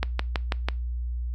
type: click train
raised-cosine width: 0.3 ms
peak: -9 dBFS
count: 5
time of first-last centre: 0.03-0.686 s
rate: 6.1 Hz
effects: noise-tail reverb RT60 0.3 s tail -23 dB re dry + added 60 Hz sine -27 dBFS peak until 1.34 s